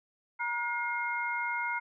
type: tone cluster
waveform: sine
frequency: 949 / 1436 / 2132 Hz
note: A#5 / F6 / C7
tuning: +31 / +48 / +32 cents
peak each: -34 / -35 / -34 dBFS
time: 0.39-1.8 s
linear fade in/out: 20 ms
effects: none